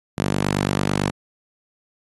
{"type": "tone with high-pass filter", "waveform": "sawtooth", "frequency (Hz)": 49, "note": "G1", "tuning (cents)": 0, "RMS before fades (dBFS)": -22, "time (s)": [0.17, 1.11], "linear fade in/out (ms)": 20, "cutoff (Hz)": 160, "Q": 1.2, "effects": ["AAC 32 kbps"]}